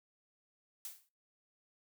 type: noise with exponential decay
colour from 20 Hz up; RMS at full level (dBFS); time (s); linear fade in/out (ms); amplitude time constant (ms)
blue; -41; 0.85-1.09; 2; 51
effects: noise-tail reverb RT60 0.3 s tail -22 dB re dry